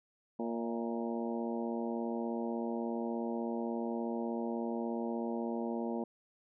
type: harmonic tone with a mistuned harmonic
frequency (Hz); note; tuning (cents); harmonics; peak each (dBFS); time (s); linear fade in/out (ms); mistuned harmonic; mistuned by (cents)
116.54; A#2; 0; 2 / 3 / 4 / 5 / 6 / 7 / 8; -36 / -40 / -42 / -44 / -46 / -47 / -48; 0.39-6.04; 5; 6; -53
effects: none